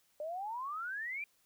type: exponential sweep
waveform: sine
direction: up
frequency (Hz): 587.3 to 2414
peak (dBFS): -37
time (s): 0.2-1.24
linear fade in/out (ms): 2
effects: white hiss -72 dBFS RMS until 1.45 s